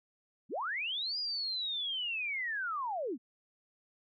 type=linear two-way sweep; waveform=sine; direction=up then down; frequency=146.83 to 4945 to 206 Hz; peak=-33 dBFS; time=0.49-3.18 s; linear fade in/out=50 ms; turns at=1.18 s; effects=none